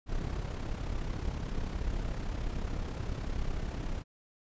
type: noise with amplitude modulation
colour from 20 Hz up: brown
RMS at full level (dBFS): -32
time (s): 0.06-4.04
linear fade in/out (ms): 50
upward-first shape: sine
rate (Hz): 33.7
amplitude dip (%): 55
effects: resampled to 16000 Hz